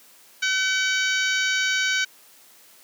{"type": "harmonic tone with a mistuned harmonic", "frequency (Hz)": 760, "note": "F#5", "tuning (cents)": 46, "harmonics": [2, 3, 4, 5, 6, 7, 8, 9], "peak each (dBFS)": [-23, -27, -29, -31, -33, -34, -35, -36], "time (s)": [0.42, 2.05], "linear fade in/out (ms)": 10, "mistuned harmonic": 7, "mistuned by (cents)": 80, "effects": ["white hiss -52 dBFS RMS until 2.83 s", "high-pass 200 Hz 12 dB/octave"]}